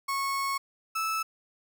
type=tone pair in turn; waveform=35% pulse; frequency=1100 / 1310.5 Hz; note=C#6 / E6; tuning=-14 / -11 cents; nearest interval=minor third; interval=303 cents; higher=second; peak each=-26 dBFS; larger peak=neither; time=0.08-0.58 / 0.95-1.23 s; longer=first; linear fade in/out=10 ms; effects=none